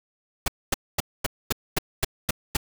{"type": "noise bursts", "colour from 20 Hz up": "pink", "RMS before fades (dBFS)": -22, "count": 9, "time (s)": [0.46, 2.569], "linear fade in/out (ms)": 5, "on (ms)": 21, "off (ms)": 240, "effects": []}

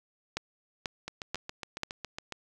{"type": "two click trains", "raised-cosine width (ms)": 0.2, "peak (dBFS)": [-20, -14], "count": [10, 4], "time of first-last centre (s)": [[1.08, 2.323], [0.37, 1.833]], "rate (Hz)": [7.24, 2.05], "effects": []}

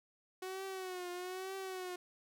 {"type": "tone with vibrato", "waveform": "sawtooth", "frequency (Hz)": 370, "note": "F#4", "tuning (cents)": 0, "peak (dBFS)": -37, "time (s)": [0.42, 1.96], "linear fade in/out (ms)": 5, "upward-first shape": "triangle", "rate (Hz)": 1.1, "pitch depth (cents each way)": 80, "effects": []}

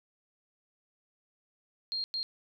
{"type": "tone bursts at uneven times", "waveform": "sine", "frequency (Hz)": 4217, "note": "C8", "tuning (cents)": 13, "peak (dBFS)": -31, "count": 2, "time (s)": [[1.92, 2.04], [2.14, 2.23]], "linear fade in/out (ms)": 0, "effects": []}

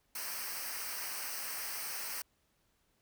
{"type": "noise with comb filter", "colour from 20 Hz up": "white", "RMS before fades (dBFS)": -40, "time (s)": [0.15, 2.22], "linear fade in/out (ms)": 5, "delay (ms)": 0.28, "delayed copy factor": -0.75, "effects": ["pink hiss -75 dBFS RMS until 3.01 s"]}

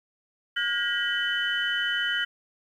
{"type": "tone cluster", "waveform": "sine", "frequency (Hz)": [1431, 1625, 1911, 3020], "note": ["F6", "G#6", "A#6", "F#7"], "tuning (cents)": [42, -38, 43, 35], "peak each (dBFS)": [-29, -30, -31, -28], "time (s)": [0.56, 2.25], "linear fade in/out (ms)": 10, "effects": ["tanh soft clip ceiling -14 dBFS", "10-bit"]}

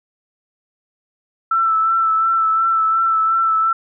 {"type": "tone with vibrato", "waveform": "sine", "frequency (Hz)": 1327, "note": "E6", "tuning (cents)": 11, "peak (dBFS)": -13, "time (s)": [1.51, 3.73], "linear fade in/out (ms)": 5, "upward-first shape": "sine", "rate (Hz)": 2.8, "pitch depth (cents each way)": 24, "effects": []}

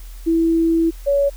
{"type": "tone pair in turn", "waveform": "sine", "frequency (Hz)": [329.6, 563], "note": ["E4", "C#5"], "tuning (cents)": [0, 27], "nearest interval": "major sixth", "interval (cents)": 927, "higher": "second", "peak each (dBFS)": -13, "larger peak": "neither", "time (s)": [[0.26, 0.91], [1.06, 1.3]], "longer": "first", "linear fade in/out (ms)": 20, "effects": ["added 41 Hz sine -32 dBFS peak until 1.36 s", "white hiss -47 dBFS RMS until 1.36 s"]}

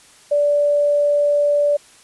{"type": "tone", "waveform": "sine", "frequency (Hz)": 582, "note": "D5", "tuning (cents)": -16, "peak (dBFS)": -13, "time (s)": [0.31, 1.77], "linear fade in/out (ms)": 10, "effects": ["white hiss -48 dBFS RMS until 2.03 s", "resampled to 24000 Hz"]}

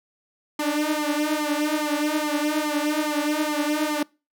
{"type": "tone with flanger", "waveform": "sawtooth", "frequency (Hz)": 300, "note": "D4", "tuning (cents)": 37, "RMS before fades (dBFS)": -24, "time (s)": [0.59, 4.03], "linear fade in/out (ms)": 5, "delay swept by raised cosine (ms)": [0.93, 6.33], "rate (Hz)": 2.4, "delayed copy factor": 0.8, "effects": ["noise-tail reverb RT60 0.3 s tail -25 dB re dry"]}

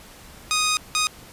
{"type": "tone bursts at uneven times", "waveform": "10% pulse", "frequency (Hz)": 1244.5, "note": "D#6", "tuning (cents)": 0, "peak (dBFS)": -11, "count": 2, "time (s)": [[0.51, 0.77], [0.95, 1.07]], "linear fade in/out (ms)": 0, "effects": ["pink hiss -45 dBFS RMS until 1.32 s", "resampled to 32000 Hz"]}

